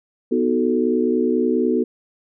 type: chord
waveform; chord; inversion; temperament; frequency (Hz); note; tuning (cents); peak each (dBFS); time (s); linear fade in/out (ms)
sine; B dominant seventh; none; equal; 246.9 / 311.1 / 370 / 440; B3 / D#4 / F#4 / A4; 0 / 0 / 0 / 0; -20 / -24 / -21 / -22; 0.31-1.84; 10
effects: none